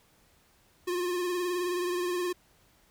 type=tone with vibrato; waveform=square; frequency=356.1 Hz; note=F4; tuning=34 cents sharp; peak=-29 dBFS; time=0.87-2.33 s; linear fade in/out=10 ms; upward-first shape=triangle; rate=19 Hz; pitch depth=48 cents each way; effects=pink hiss -64 dBFS RMS until 2.9 s